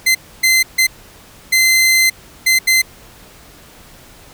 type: tone bursts at uneven times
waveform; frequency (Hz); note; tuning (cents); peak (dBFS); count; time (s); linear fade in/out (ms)
sawtooth; 2067; C7; -22; -6; 6; 0.06-0.15 / 0.43-0.63 / 0.78-0.87 / 1.52-2.1 / 2.46-2.59 / 2.67-2.82; 10
effects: pink hiss -42 dBFS RMS until 4.33 s